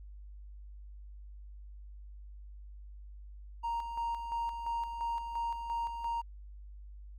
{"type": "tone with tremolo", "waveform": "triangle", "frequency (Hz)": 932.3, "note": "A#5", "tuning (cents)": 0, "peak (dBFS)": -29, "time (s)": [3.63, 6.22], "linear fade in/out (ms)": 20, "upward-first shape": "square", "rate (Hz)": 2.9, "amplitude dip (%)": 55, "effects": ["tanh soft clip ceiling -26 dBFS", "added 50 Hz sine -46 dBFS peak until 7.18 s"]}